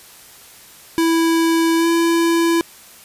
square tone with pitch glide, 329.6 to 334.8 Hz, E4 to E4, 0 to +27 cents, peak -14 dBFS, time 0.98-2.61 s, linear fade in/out 0 ms, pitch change +27 cents, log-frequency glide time 1.77-1.87 s, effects white hiss -43 dBFS RMS until 3.04 s + resampled to 32000 Hz

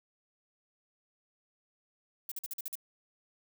violet noise bursts, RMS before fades -38 dBFS, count 7, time 2.29-2.754 s, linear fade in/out 2 ms, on 26 ms, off 47 ms, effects none

